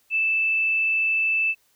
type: tone with frequency modulation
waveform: sine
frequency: 2637 Hz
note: E7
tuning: in tune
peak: -19 dBFS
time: 0.1-1.55 s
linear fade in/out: 50 ms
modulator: 33.6 Hz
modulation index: 0.27
effects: white hiss -64 dBFS RMS until 1.75 s